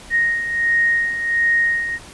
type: beating tone pair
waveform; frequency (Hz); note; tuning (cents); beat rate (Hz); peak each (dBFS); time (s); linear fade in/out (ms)
sine; 1864.7 / 1866.1; A#6 / A#6; 0 / +1; 1.4; -23 / -16; 0.1-1.99; 50
effects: pink hiss -40 dBFS RMS until 2.13 s + resampled to 24000 Hz